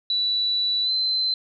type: tone with pitch glide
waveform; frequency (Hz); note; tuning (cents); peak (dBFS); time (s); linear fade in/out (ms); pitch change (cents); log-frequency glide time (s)
sine; 3951 to 4074; B7 to C8; 0 to -47; -20; 0.1-1.34; 2; +53; 0.83-0.91
effects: none